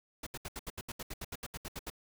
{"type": "noise bursts", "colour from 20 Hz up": "pink", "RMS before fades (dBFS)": -41, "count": 16, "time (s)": [0.23, 1.901], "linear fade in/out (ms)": 5, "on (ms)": 36, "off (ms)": 73, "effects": []}